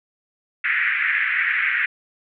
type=band-pass noise; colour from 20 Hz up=pink; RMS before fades=-21 dBFS; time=0.64-1.86 s; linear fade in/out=5 ms; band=1600 to 2300 Hz; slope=48 dB/octave; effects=none